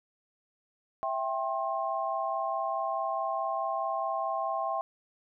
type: chord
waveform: sine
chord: C major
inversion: first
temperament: equal with one note detuned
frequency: 659.3 / 784 / 1066.6 Hz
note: E5 / G5 / C6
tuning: 0 / 0 / +33 cents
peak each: -33 dBFS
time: 1.03-4.81 s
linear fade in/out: 0 ms
effects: none